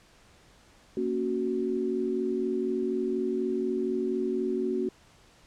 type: chord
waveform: sine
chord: F# major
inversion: first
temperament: equal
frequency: 233.1 / 277.2 / 370 Hz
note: A#3 / C#4 / F#4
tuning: 0 / 0 / 0 cents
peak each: -32 / -33 / -28 dBFS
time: 0.97-4.89 s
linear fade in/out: 2 ms
effects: pink hiss -58 dBFS RMS until 5.46 s + low-pass 8000 Hz 12 dB/octave